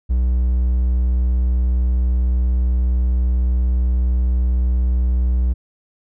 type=tone; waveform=triangle; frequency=61.74 Hz; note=B1; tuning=in tune; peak=-12 dBFS; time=0.09-5.54 s; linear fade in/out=20 ms; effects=none